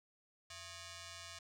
5% pulse ring-modulated tone, 582 Hz, D5, 16 cents flat, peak -34 dBFS, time 0.5-1.39 s, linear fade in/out 5 ms, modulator 494 Hz, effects low-pass 11000 Hz 12 dB/octave

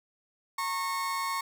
35% pulse tone pair together, 918.6 / 1095 Hz, A#5 / C#6, -26 / -22 cents, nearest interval minor third, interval 304 cents, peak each -34 / -29 dBFS, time 0.58-1.41 s, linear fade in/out 5 ms, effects none

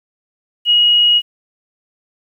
sine tone, 2894 Hz, F#7, 39 cents flat, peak -8 dBFS, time 0.65-1.22 s, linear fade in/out 50 ms, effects 8-bit

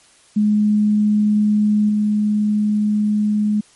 sine tone with level steps, 210.1 Hz, G#3, 20 cents sharp, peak -12 / -14 dBFS, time 0.36-3.61 s, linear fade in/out 10 ms, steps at 1.89 s, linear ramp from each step 2 ms, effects white hiss -51 dBFS RMS until 3.75 s + MP3 48 kbps

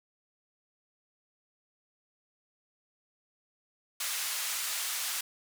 white band-pass noise, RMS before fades -34 dBFS, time 4-5.21 s, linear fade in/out 5 ms, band 1100 to 12000 Hz, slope 12 dB/octave, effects none

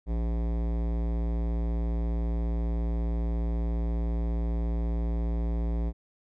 sine tone with hard clipping, 57.3 Hz, A#1, 29 cents flat, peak -28 dBFS, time 0.06-5.93 s, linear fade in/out 50 ms, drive 18 dB, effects none

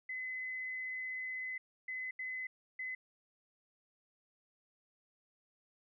sine tone bursts at uneven times, 2029 Hz, B6, 46 cents sharp, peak -38 dBFS, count 4, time 0.09-1.58 / 1.88-2.11 / 2.19-2.47 / 2.79-2.95 s, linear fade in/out 5 ms, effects none

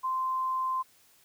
sine tone, 1040 Hz, C6, 11 cents flat, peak -27 dBFS, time 0.03-0.83 s, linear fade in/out 20 ms, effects white hiss -62 dBFS RMS until 1.24 s

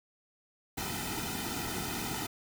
pink noise with comb filter, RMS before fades -36 dBFS, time 0.77-2.27 s, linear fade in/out 10 ms, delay 1.8 ms, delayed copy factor -0.9, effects none

